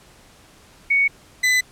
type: tone pair in turn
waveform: sine / 40% pulse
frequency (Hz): 2228 / 2007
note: C#7 / B6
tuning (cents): +8 / +27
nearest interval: major second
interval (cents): 181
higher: first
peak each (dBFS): -14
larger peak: neither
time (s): 0.9-1.08 / 1.43-1.61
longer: neither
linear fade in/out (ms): 10
effects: pink hiss -50 dBFS RMS until 1.71 s + low-pass 11000 Hz 12 dB/octave